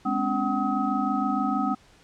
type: tone cluster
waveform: sine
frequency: 208.2 / 256.8 / 283.2 / 759 / 1271 Hz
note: G#3 / C4 / C#4 / F#5 / D#6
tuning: +5 / -32 / +37 / +44 / +36 cents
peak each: -29 dBFS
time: 0.05-1.75 s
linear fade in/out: 10 ms
effects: pink hiss -56 dBFS RMS until 2.03 s + low-pass 7000 Hz 12 dB/octave